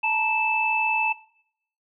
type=tone cluster; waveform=sine; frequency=876 / 936 / 2633 Hz; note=A5 / A#5 / E7; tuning=-8 / +7 / -3 cents; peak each=-26 / -30 / -22 dBFS; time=0.03-1.13 s; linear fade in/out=10 ms; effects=noise-tail reverb RT60 0.7 s tail -20 dB re dry